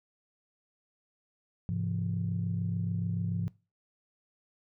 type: chord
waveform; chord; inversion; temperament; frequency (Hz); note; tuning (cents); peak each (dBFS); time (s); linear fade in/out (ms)
sine; F minor; first; equal with one note detuned; 103.83 / 130.81 / 170.72; Ab2 / C3 / F3; 0 / 0 / -39; -32 / -37 / -32; 1.69-3.48; 0
effects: noise-tail reverb RT60 0.3 s tail -22 dB re dry + tanh soft clip ceiling -21 dBFS